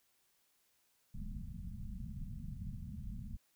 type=low-pass noise; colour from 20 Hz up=pink; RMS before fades=-44 dBFS; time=1.14-3.37 s; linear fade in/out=10 ms; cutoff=230 Hz; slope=96 dB/octave; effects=white hiss -75 dBFS RMS until 3.55 s